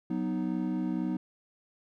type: chord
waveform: triangle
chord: B major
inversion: second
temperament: equal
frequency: 185 / 246.9 / 311.1 Hz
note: F#3 / B3 / D#4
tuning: 0 / 0 / 0 cents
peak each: -31 dBFS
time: 0.1-1.17 s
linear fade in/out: 5 ms
effects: none